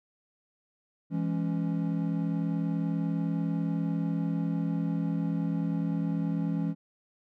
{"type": "chord", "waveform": "triangle", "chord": "C# minor", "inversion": "first", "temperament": "equal with one note detuned", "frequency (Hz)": [167.5, 207.7, 277.2], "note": ["E3", "G#3", "C#4"], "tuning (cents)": [28, 0, 0], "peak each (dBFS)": [-27, -32, -31], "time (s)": [1.1, 6.75], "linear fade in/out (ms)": 50, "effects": []}